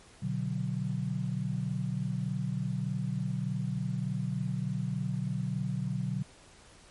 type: chord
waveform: sine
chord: B minor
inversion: none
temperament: equal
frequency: 123.47 / 146.83 / 185 Hz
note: B2 / D3 / F#3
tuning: 0 / 0 / 0 cents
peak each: -34 dBFS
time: 0.22-6.23 s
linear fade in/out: 10 ms
effects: pink hiss -56 dBFS RMS until 6.9 s + MP3 48 kbps